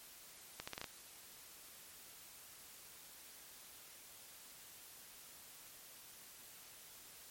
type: accelerating click train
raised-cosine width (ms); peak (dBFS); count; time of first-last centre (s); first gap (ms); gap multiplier
0.2; -25; 6; 0.6-0.842; 75; 0.78
effects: white hiss -57 dBFS RMS until 7.3 s + MP3 64 kbps